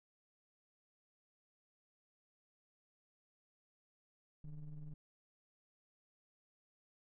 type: ring-modulated tone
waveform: triangle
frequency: 70.4 Hz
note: C#2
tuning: 27 cents sharp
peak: -40 dBFS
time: 4.44-4.94 s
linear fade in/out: 5 ms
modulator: 80.7 Hz
effects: none